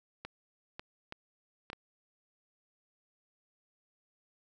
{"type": "clicks", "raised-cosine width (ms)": 0.3, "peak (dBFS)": -25, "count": 5, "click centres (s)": [0.25, 0.795, 1.124, 1.701, 1.731], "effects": []}